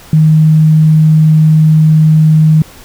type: tone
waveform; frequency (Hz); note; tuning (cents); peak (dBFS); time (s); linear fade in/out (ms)
sine; 156.2; D#3; +7; -3; 0.13-2.62; 2
effects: pink hiss -36 dBFS RMS until 2.84 s